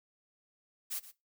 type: noise with echo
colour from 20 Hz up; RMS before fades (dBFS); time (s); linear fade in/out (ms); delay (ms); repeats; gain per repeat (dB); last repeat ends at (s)
blue; -37; 0.9-1; 20; 120; 1; -15; 1.12
effects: noise-tail reverb RT60 0.2 s tail -17 dB re dry